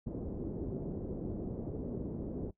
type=low-pass noise; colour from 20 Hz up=white; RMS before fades=-39 dBFS; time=0.06-2.51 s; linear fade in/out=10 ms; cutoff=410 Hz; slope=24 dB/octave; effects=noise-tail reverb RT60 0.1 s tail -18 dB re dry